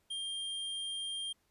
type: tone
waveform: square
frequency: 3196 Hz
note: G7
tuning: 33 cents sharp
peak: -37 dBFS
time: 0.1-1.33 s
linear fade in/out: 10 ms
effects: pink hiss -75 dBFS RMS until 1.5 s + resampled to 32000 Hz